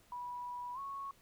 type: tone with pitch glide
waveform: sine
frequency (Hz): 978 to 1104.1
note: B5 to C#6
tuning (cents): -17 to -7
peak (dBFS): -40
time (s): 0.12-1.11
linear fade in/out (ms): 2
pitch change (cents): +210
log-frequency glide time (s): 0.74-0.79
effects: pink hiss -66 dBFS RMS until 1.21 s